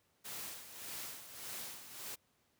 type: noise with tremolo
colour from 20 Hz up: white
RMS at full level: -44 dBFS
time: 0.24-2.16 s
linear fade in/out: 20 ms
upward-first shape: sine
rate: 1.7 Hz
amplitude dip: 65%
effects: pink hiss -75 dBFS RMS until 2.59 s + high-pass 80 Hz 12 dB/octave